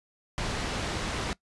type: low-pass noise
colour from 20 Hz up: pink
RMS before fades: -32 dBFS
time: 0.38-1.33 s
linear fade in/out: 0 ms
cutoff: 5700 Hz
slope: 12 dB/octave
effects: noise-tail reverb RT60 0.1 s tail -20 dB re dry + resampled to 24000 Hz